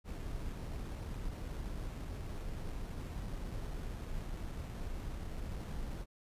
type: noise with sample-and-hold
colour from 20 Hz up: brown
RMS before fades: -41 dBFS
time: 0.04-6.06 s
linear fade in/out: 50 ms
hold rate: 4900 Hz
effects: resampled to 32000 Hz